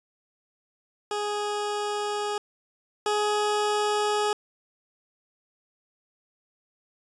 20% pulse tone pair in turn, 415.3 / 418.7 Hz, G#4 / G#4, 0 / +14 cents, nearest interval unison, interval 14 cents, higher second, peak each -22 / -18 dBFS, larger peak second, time 1.11-2.38 / 3.06-4.33 s, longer neither, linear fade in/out 2 ms, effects resampled to 22050 Hz

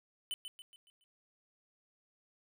square tone with echo, 3018 Hz, F#7, 34 cents sharp, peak -36 dBFS, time 0.31-0.34 s, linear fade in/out 0 ms, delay 140 ms, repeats 5, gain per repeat -7 dB, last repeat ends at 1.04 s, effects none

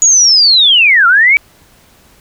sine linear two-way sweep, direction down then up, 6850 to 1338 to 2327 Hz, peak -4 dBFS, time 0.02-1.37 s, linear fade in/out 0 ms, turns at 1.07 s, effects pink hiss -46 dBFS RMS until 2.2 s

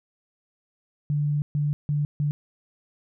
sine tone bursts at uneven times, 146.9 Hz, D3, 1 cent sharp, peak -21 dBFS, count 4, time 1.1-1.42 / 1.55-1.73 / 1.89-2.05 / 2.2-2.31 s, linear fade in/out 0 ms, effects none

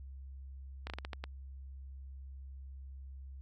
slowing click train, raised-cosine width 0.3 ms, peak -24 dBFS, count 7, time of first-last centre 0.87-1.24 s, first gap 29 ms, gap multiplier 1.3, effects added 67 Hz sine -45 dBFS peak until 3.41 s

